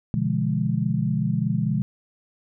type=chord; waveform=sine; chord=B diminished seventh; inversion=none; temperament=equal with one note detuned; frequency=123.47 / 146.83 / 171.71 / 207.7 Hz; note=B2 / D3 / F3 / Ab3; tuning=0 / 0 / -29 / 0 cents; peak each=-26 dBFS; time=0.14-1.82 s; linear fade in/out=0 ms; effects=none